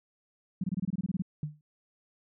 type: tone bursts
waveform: sine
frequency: 185 Hz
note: F#3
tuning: in tune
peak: -27 dBFS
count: 12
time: 0.61-1.222 s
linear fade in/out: 5 ms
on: 29 ms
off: 24 ms
type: tone with exponential decay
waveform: sine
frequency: 150 Hz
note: D3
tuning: 37 cents sharp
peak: -27 dBFS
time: 1.43-1.61 s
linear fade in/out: 2 ms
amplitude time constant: 38 ms
effects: none